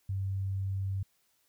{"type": "tone", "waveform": "sine", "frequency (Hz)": 96.8, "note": "G2", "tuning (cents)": -21, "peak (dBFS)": -30, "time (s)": [0.09, 1.03], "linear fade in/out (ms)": 5, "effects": ["white hiss -72 dBFS RMS until 1.48 s"]}